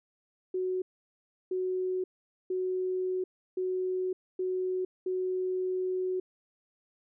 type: tone bursts at uneven times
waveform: sine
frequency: 370 Hz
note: F#4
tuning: in tune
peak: -28 dBFS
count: 6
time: 0.54-0.82 / 1.51-2.04 / 2.5-3.24 / 3.57-4.13 / 4.39-4.85 / 5.06-6.2 s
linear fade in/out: 5 ms
effects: none